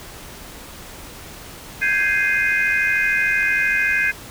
sine chord, Ab major seventh, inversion third, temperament equal, 1568 / 1661.2 / 2093 / 2489 Hz, G6 / Ab6 / C7 / Eb7, 0 / 0 / 0 / 0 cents, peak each -21 dBFS, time 1.81-4.12 s, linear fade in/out 20 ms, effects tanh soft clip ceiling -8 dBFS + pink hiss -38 dBFS RMS until 4.3 s

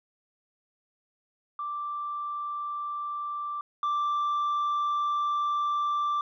sine tone pair in turn, 1174.7 / 1174.7 Hz, D6 / D6, 0 / 0 cents, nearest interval unison, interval 0 cents, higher neither, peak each -30 / -22 dBFS, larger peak second, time 1.59-3.61 / 3.83-6.21 s, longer second, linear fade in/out 2 ms, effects tanh soft clip ceiling -24 dBFS

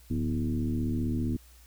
sine tone with frequency modulation, 170 Hz, F3, 46 cents flat, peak -26 dBFS, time 0.1-1.37 s, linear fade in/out 10 ms, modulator 75.3 Hz, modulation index 1.8, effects added 60 Hz sine -53 dBFS peak until 1.66 s + white hiss -59 dBFS RMS until 1.66 s

